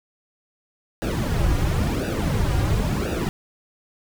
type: noise with flanger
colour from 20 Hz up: brown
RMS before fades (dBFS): -22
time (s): 1.02-3.29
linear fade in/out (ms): 0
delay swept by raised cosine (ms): 0.93 to 4.63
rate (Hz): 0.96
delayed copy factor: -0.85
effects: none